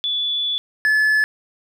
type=tone pair in turn; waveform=sine / triangle; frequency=3449 / 1724.5 Hz; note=A7 / A6; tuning=-35 / -35 cents; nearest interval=octave; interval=1200 cents; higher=first; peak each=-19 / -12 dBFS; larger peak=second; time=0.04-0.58 / 0.85-1.24 s; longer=first; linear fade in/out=0 ms; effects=none